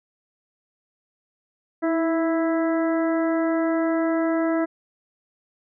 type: harmonic tone with a mistuned harmonic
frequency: 329.6 Hz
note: E4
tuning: in tune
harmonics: 1 / 2 / 3 / 4 / 5 / 6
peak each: -21 / -25 / -35 / -33 / -36 / -38 dBFS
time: 1.82-4.66 s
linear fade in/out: 20 ms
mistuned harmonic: 1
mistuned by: -28 cents
effects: none